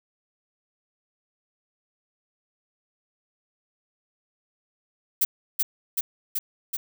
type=noise with echo; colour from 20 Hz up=violet; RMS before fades=-20 dBFS; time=5.21-5.25 s; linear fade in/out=10 ms; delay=380 ms; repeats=4; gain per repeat=-2 dB; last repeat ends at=6.77 s; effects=none